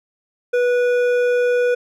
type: tone with hard clipping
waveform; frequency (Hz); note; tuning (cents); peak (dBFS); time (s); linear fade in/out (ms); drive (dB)
sine; 489.7; B4; -15; -16; 0.53-1.75; 10; 9
effects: none